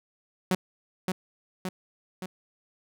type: tone with echo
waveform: sawtooth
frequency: 185 Hz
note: F#3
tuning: in tune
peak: -18 dBFS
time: 0.51-0.55 s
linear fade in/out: 2 ms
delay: 570 ms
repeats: 3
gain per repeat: -4 dB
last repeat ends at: 2.26 s
effects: none